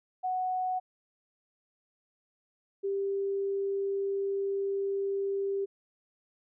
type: tone pair in turn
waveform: sine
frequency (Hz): 740 / 394.6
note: F#5 / G4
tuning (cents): 0 / +11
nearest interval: major seventh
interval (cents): 1089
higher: first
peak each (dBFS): -28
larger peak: neither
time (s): 0.23-0.8 / 2.83-5.66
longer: second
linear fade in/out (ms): 20
effects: none